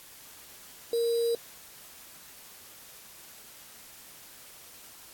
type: tone with sample-and-hold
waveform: sine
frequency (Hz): 466.3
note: A#4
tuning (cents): +1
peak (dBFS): -24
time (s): 0.93-1.35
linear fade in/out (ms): 2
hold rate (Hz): 4410
effects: white hiss -50 dBFS RMS until 5.13 s + AAC 64 kbps